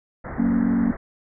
pink low-pass noise, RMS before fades -33 dBFS, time 0.24-0.97 s, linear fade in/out 10 ms, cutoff 2000 Hz, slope 96 dB/octave
sine chord, F# major, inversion none, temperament equal, 185 / 233.1 / 277.2 Hz, F#3 / A#3 / C#4, 0 / 0 / 0 cents, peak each -25 / -19 / -24 dBFS, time 0.38-0.92 s, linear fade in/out 10 ms
effects none

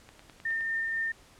click train, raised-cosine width 0.3 ms, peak -33 dBFS, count 6, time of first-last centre 0.09-0.609 s, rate 9.64 Hz
sine tone with tremolo, 1811 Hz, A6, 49 cents sharp, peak -27 dBFS, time 0.45-1.12 s, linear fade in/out 5 ms, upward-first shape triangle, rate 4 Hz, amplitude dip 25%
effects pink hiss -57 dBFS RMS until 1.39 s + low-pass 10000 Hz 12 dB/octave

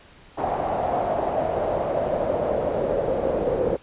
brown noise with band-pass filter sweep, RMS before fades -24 dBFS, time 0.37-3.77 s, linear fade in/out 20 ms, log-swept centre 750 to 490 Hz, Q 4.8, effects pink hiss -50 dBFS RMS until 3.82 s + resampled to 8000 Hz

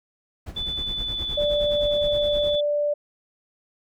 brown noise with tremolo, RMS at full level -32 dBFS, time 0.46-2.56 s, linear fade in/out 10 ms, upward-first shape sine, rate 9.6 Hz, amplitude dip 75%
sine tone with pitch glide, 3490 to 3466 Hz, A7 to A7, -15 to -27 cents, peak -26 dBFS, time 0.56-2.61 s, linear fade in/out 10 ms, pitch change -12 cents, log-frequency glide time 1.05-1.47 s
sine tone, 587.3 Hz, D5, in tune, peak -20 dBFS, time 1.37-2.94 s, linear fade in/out 10 ms
effects none

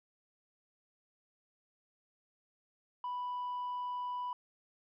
triangle tone with tanh clipping, 987.8 Hz, B5, in tune, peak -36 dBFS, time 3.04-4.33 s, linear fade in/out 2 ms, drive 6 dB, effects none

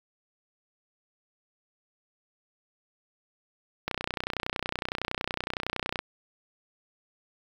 click train, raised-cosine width 0.3 ms, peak -13 dBFS, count 66, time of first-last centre 3.88-5.99 s, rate 30.8 Hz, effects 7-bit

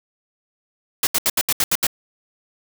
white noise bursts, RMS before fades -18 dBFS, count 8, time 1.03-1.868 s, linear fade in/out 2 ms, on 40 ms, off 74 ms, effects none

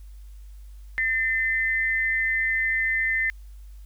sine tone pair together, 1803.4 / 2055 Hz, A6 / C7, +42 / -32 cents, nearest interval major second, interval 226 cents, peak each -24 dBFS, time 0.98-3.3 s, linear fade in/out 0 ms, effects added 50 Hz sine -40 dBFS peak until 3.85 s + white hiss -63 dBFS RMS until 3.85 s

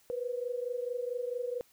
sine tone pair together, 483.5 / 508 Hz, B4 / B4, -37 / +49 cents, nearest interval minor second, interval 86 cents, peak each -34 / -37 dBFS, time 0.1-1.61 s, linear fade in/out 0 ms, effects white hiss -65 dBFS RMS until 1.72 s

